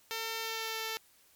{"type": "tone with pitch glide", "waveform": "5% pulse", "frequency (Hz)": [450, 444.6], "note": ["A4", "A4"], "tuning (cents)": [39, 18], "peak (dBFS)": -23, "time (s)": [0.11, 0.97], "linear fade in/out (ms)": 0, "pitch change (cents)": -21, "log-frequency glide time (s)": [0.42, 0.82], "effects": ["white hiss -64 dBFS RMS until 1.35 s", "MP3 96 kbps"]}